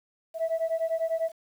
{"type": "beating tone pair", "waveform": "sine", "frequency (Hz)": [649, 659], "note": ["E5", "E5"], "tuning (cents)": [-27, -1], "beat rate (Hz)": 10, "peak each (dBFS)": -27, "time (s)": [0.34, 1.32], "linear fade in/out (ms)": 50, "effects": ["tanh soft clip ceiling -21 dBFS", "9-bit"]}